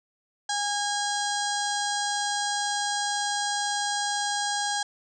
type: harmonic tone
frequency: 818 Hz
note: G#5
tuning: 26 cents flat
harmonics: 1 / 2 / 4 / 5 / 6 / 7 / 8 / 9 / 10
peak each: -29 / -32 / -35 / -36 / -37 / -37 / -38 / -39 / -39 dBFS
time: 0.49-4.83 s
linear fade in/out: 5 ms
effects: none